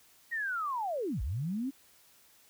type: linear two-way sweep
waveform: sine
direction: down then up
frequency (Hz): 1904 to 49.09 to 281.8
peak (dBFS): -31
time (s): 0.31-1.71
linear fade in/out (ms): 20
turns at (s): 1.22
effects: white hiss -62 dBFS RMS until 2.49 s